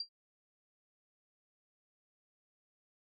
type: tone with exponential decay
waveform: sine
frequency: 4738 Hz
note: D8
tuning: 14 cents sharp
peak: -32 dBFS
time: 0-0.09 s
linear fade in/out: 5 ms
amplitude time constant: 18 ms
effects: none